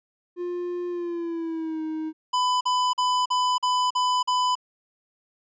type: tone with pitch glide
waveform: triangle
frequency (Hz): 353.2 to 314.7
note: F4 to D#4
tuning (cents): +20 to +20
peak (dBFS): -25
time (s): 0.36-2.13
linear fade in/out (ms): 50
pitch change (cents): -200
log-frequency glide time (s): 0.89-1.82
type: tone bursts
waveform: square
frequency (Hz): 1000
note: B5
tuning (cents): +21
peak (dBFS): -21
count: 7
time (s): 2.33-4.554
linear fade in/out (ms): 10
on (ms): 280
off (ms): 44
effects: resampled to 16000 Hz